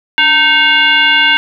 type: tone with frequency modulation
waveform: sine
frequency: 2178 Hz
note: C#7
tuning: 31 cents flat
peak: -6 dBFS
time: 0.18-1.37 s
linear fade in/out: 0 ms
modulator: 631 Hz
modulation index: 1.6
effects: none